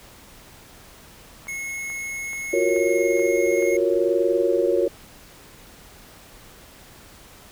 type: click train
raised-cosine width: 0.5 ms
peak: -26 dBFS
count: 6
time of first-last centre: 1.47-3.625 s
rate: 2.32 Hz
type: tone with pitch glide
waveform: square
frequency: 2178 to 2160 Hz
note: C#7 to C#7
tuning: -31 to -45 cents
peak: -29 dBFS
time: 1.48-3.77 s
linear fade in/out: 5 ms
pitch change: -14 cents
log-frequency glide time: 2.55-3.01 s
type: chord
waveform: sine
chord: Gb major seventh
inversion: third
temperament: equal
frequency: 349.2 / 370 / 466.2 / 554.4 Hz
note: F4 / Gb4 / Bb4 / Db5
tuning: 0 / 0 / 0 / 0 cents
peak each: -23 dBFS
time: 2.53-4.88 s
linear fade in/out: 5 ms
effects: pink hiss -47 dBFS RMS until 7.51 s